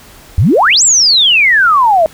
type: exponential two-way sweep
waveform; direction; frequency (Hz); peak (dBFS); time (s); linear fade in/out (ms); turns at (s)
sine; up then down; 77.5 to 7980 to 616; -5; 0.38-2.06; 0; 0.83
effects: pink hiss -38 dBFS RMS until 2.13 s